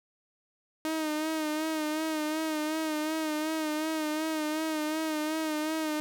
sawtooth tone with vibrato, 311.1 Hz, D#4, in tune, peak -25 dBFS, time 0.85-6 s, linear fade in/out 0 ms, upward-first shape sine, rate 2.7 Hz, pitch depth 43 cents each way, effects none

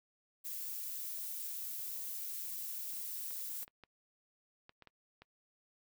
violet noise, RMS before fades -42 dBFS, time 0.44-3.65 s, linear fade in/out 20 ms
clicks, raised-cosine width 0.3 ms, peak -38 dBFS, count 8, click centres 3.308 / 3.631 / 3.679 / 3.837 / 4.694 / 4.823 / 4.873 / 5.22 s
effects noise-tail reverb RT60 0.1 s tail -25 dB re dry

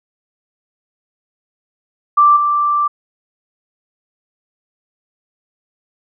sine tone with level steps, 1174.7 Hz, D6, in tune, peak -6 / -12 dBFS, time 2.17-2.88 s, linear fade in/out 10 ms, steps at 2.36 s, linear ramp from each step 10 ms, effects none

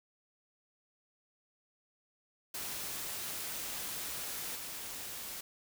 white noise with level steps, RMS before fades -40 / -43 dBFS, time 2.54-5.41 s, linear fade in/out 5 ms, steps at 4.55 s, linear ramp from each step 10 ms, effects none

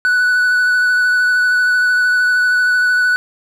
triangle tone with vibrato, 1484 Hz, F#6, 5 cents sharp, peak -9 dBFS, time 0.05-3.16 s, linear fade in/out 0 ms, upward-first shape sine, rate 13 Hz, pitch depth 15 cents each way, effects none

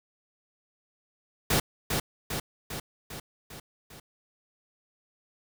pink noise with echo, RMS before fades -24 dBFS, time 1.5-1.6 s, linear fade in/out 5 ms, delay 400 ms, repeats 6, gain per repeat -4 dB, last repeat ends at 4 s, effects none

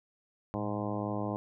harmonic tone with a mistuned harmonic, 103.83 Hz, G#2, in tune, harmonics 1 / 2 / 3 / 4 / 5 / 6 / 7 / 8 / 9 / 10, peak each -38 / -37 / -38 / -43 / -41 / -41 / -43 / -44 / -46 / -44 dBFS, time 0.54-1.36 s, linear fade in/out 0 ms, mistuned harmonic 1, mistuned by +100 cents, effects none

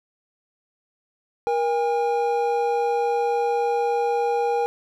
triangle tone pair together, 473.3 / 810 Hz, A#4 / G#5, +26 / -43 cents, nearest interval major sixth, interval 931 cents, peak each -20 / -21 dBFS, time 1.47-4.66 s, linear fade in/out 0 ms, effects none

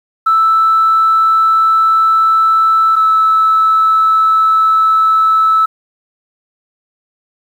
sine tone pair in turn, 1318.5 / 1307.9 Hz, E6 / E6, 0 / -14 cents, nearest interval unison, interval 14 cents, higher first, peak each -6 dBFS, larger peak neither, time 0.26-2.96 / 2.96-5.66 s, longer neither, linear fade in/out 10 ms, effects tanh soft clip ceiling -3 dBFS + 7-bit

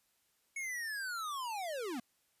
square linear sweep, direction down, 2217 to 220 Hz, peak -38 dBFS, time 0.56-2 s, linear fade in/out 5 ms, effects white hiss -75 dBFS RMS until 2.4 s + resampled to 32000 Hz

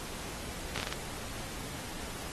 slowing click train, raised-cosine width 0.2 ms, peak -15 dBFS, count 6, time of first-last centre 0.76-0.926 s, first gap 17 ms, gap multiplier 1.34, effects pink hiss -42 dBFS RMS until 2.32 s + AAC 32 kbps

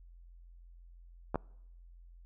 clicks, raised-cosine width 1 ms, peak -18 dBFS, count 2, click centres 1.345 / 1.357 s, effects noise-tail reverb RT60 0.8 s tail -26 dB re dry + added 43 Hz sine -52 dBFS peak until 2.25 s

